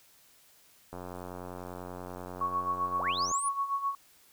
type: click train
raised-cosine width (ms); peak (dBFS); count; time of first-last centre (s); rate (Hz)
1; -27; 216; 0.93-3.314; 90.2
type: tone with tremolo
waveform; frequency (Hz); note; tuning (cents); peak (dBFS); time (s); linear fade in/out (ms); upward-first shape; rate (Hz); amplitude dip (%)
sine; 1110; C#6; +2; -26; 2.41-3.95; 2; sine; 7.7; 70
type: linear sweep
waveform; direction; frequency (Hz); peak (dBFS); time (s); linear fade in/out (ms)
sine; up; 372.8 to 9956; -32; 2.99-3.49; 10
effects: white hiss -61 dBFS RMS until 4.32 s